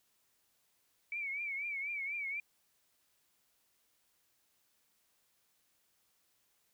sine tone with vibrato, 2274 Hz, C#7, 44 cents sharp, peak -36 dBFS, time 1.12-2.4 s, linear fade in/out 2 ms, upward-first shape triangle, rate 4.1 Hz, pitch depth 110 cents each way, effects white hiss -75 dBFS RMS until 6.73 s

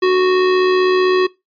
square tone with amplitude modulation, 369.7 Hz, F#4, 1 cent flat, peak -10 dBFS, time 0.02-1.27 s, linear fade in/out 10 ms, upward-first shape sine, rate 75.6 Hz, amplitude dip 30%, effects noise-tail reverb RT60 0.2 s tail -21 dB re dry + resampled to 11025 Hz

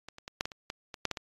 clicks, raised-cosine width 0.2 ms, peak -25 / -29 / -23 / -11 / -17 / -27 / -19 / -23 / -10 / -15 / -20 dBFS, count 11, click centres 0.086 / 0.184 / 0.279 / 0.409 / 0.455 / 0.518 / 0.701 / 0.942 / 1.053 / 1.113 / 1.172 s, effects AAC 32 kbps

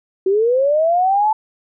sine linear sweep, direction up, 370 to 881 Hz, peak -12 dBFS, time 0.26-1.33 s, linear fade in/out 5 ms, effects none

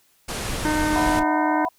pink low-pass noise, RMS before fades -29 dBFS, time 0.28-1.2 s, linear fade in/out 10 ms, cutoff 12000 Hz, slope 48 dB/octave
brown noise with tremolo, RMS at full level -28 dBFS, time 0.48-1.24 s, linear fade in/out 20 ms, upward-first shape sine, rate 7.3 Hz, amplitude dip 50%
harmonic tone, 305.6 Hz, D#4, 31 cents flat, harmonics 1 / 2 / 3 / 4 / 5 / 6 / 7, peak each -22 / -31 / -26 / -39 / -29 / -35 / -38 dBFS, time 0.65-1.65 s, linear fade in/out 0 ms
sine chord, E suspended second, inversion none, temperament equal, 659.3 / 740 / 987.8 Hz, E5 / F#5 / B5, 0 / 0 / 0 cents, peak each -30 / -26 / -25 dBFS, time 0.95-1.69 s, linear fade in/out 10 ms
effects white hiss -61 dBFS RMS until 1.78 s

